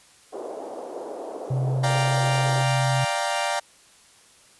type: band-pass noise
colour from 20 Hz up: white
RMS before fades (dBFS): -35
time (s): 0.32-2.64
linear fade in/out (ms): 20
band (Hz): 350 to 670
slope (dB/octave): 24
type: tone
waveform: sine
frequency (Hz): 130.81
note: C3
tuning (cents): 0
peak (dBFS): -21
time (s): 1.5-3.05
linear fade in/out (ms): 10
type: chord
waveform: sawtooth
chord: G minor seventh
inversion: second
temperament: equal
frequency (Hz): 587.3 / 698.5 / 784 / 932.3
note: D5 / F5 / G5 / Bb5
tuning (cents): 0 / 0 / 0 / 0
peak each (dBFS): -25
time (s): 1.83-3.6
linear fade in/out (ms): 10
effects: white hiss -54 dBFS RMS until 4.59 s + resampled to 24000 Hz